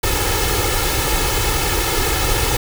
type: noise with comb filter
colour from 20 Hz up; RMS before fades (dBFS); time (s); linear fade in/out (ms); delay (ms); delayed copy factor
pink; -18; 0.03-2.57; 5; 2.3; +0.75
effects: none